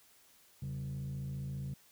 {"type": "tone with frequency modulation", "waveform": "sine", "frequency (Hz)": 137.1, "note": "C#3", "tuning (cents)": -19, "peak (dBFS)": -35, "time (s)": [0.62, 1.74], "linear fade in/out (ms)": 5, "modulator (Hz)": 54.8, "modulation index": 0.69, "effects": ["tanh soft clip ceiling -35 dBFS", "white hiss -64 dBFS RMS until 1.91 s"]}